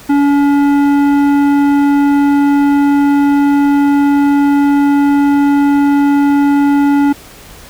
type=tone with tanh clipping; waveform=sine; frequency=284.3 Hz; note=C#4; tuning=44 cents sharp; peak=-9 dBFS; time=0.09-7.13 s; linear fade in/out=10 ms; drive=13 dB; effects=pink hiss -36 dBFS RMS until 7.69 s